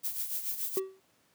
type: noise with tremolo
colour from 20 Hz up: violet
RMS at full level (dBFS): -32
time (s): 0.03-0.8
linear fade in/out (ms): 20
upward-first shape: triangle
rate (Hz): 7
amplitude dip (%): 70
type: tone with exponential decay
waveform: triangle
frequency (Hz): 382.1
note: G4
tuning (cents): -44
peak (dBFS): -23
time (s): 0.77-1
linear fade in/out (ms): 0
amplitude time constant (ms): 50
effects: pink hiss -68 dBFS RMS until 1.34 s + high-pass 150 Hz 12 dB/octave